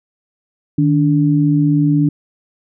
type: tone pair together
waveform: sine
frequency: 153.3 / 289.6 Hz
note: D#3 / D4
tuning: -25 / -24 cents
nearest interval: major seventh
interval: 1101 cents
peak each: -13 dBFS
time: 0.78-2.09 s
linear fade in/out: 5 ms
effects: none